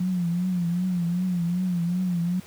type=tone with vibrato; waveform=sine; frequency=177.2 Hz; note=F3; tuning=25 cents sharp; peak=-22 dBFS; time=0-2.4 s; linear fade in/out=5 ms; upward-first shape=triangle; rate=2.6 Hz; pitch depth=94 cents each way; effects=pink hiss -48 dBFS RMS until 2.46 s + high-pass 60 Hz 12 dB/octave